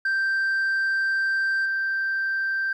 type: tone with level steps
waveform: sine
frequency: 1568 Hz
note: G6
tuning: in tune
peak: -18 / -21 dBFS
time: 0.05-2.73 s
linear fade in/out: 5 ms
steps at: 1.65 s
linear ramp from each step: 10 ms
effects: tanh soft clip ceiling -20 dBFS + 10-bit